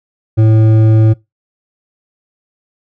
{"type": "tone with hard clipping", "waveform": "sine", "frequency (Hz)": 110, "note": "A2", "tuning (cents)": 0, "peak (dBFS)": -7, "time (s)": [0.37, 1.14], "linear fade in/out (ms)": 20, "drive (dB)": 9, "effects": ["noise-tail reverb RT60 0.2 s tail -22 dB re dry"]}